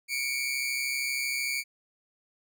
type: tone pair together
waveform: sawtooth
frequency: 2227 / 2360 Hz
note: C#7 / D7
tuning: +7 / +8 cents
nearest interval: minor second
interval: 101 cents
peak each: -28 dBFS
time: 0.08-1.64 s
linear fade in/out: 50 ms
effects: none